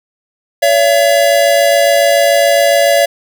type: tone pair together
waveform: square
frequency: 565.9 / 673 Hz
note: C#5 / E5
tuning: +36 / +36 cents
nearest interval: minor third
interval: 300 cents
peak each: -11 dBFS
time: 0.62-3.06 s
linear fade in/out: 10 ms
effects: none